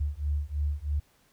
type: beating tone pair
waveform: sine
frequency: 71.7 / 74.8 Hz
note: D2 / D2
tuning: -41 / +32 cents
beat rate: 3.1 Hz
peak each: -30 dBFS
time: 0-1 s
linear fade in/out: 10 ms
effects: pink hiss -65 dBFS RMS until 1.32 s